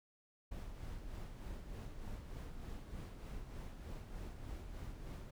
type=noise with tremolo; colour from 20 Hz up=brown; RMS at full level=-45 dBFS; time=0.51-5.31 s; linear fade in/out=10 ms; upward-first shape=sine; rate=3.3 Hz; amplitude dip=45%; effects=none